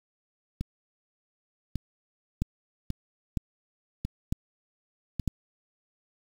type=two click trains; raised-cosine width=5 ms; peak=-18 / -14 dBFS; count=5 / 4; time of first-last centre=0.61-5.197 / 2.42-5.277 s; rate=0.872 / 1.05 Hz; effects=7-bit